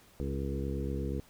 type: harmonic tone with a mistuned harmonic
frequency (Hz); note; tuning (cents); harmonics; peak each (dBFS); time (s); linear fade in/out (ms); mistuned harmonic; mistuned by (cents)
68.4; C#2; -23; 1 / 2 / 3 / 4 / 5 / 6 / 7; -35 / -38 / -40 / -41 / -42 / -43 / -43; 0.2-1.2; 0; 6; +18
effects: pink hiss -60 dBFS RMS until 1.29 s